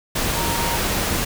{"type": "tone in noise", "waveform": "sine", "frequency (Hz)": 932.3, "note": "A#5", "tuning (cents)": 0, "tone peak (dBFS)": -26, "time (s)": [0.35, 0.77], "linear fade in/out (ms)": 10, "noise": "pink", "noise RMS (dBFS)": -22, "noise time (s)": [0.15, 1.25], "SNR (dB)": -7, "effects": []}